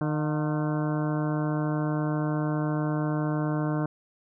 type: harmonic tone with a mistuned harmonic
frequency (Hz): 152.4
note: D#3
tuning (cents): -36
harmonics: 1 / 2 / 3 / 4 / 5 / 6 / 7 / 8 / 9 / 10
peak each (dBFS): -27 / -29 / -38 / -36 / -40 / -42 / -40 / -46 / -43 / -44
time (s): 0.01-3.86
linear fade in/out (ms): 2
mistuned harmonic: 5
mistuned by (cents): -79
effects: none